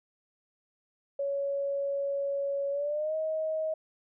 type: tone with pitch glide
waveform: sine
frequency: 559 to 631.1 Hz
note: C#5 to D#5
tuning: +14 to +24 cents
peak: -28 dBFS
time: 1.19-3.74 s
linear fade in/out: 5 ms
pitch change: +210 cents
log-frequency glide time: 2.71-3.15 s
effects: none